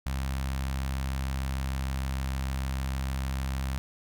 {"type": "tone with notch filter", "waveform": "sawtooth", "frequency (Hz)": 66.6, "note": "C2", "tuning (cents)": 31, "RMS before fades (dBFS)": -31, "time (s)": [0.06, 3.78], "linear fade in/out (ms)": 0, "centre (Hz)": 400, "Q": 0.69, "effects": []}